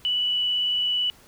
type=tone with vibrato; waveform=sine; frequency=2960 Hz; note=F#7; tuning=in tune; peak=-21 dBFS; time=0.05-1.1 s; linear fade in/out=0 ms; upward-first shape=triangle; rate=18 Hz; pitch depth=11 cents each way; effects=pink hiss -53 dBFS RMS until 1.27 s